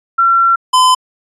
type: tone pair in turn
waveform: sine / square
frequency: 1360 / 1018.8 Hz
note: F6 / C6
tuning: -46 / -46 cents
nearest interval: perfect fourth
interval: 500 cents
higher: first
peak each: -7 dBFS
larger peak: neither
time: 0.18-0.56 / 0.73-0.95 s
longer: first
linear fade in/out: 10 ms
effects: resampled to 24000 Hz